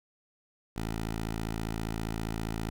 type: tone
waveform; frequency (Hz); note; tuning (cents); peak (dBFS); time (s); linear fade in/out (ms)
10% pulse; 55; A1; 0; -24; 0.76-2.7; 5
effects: none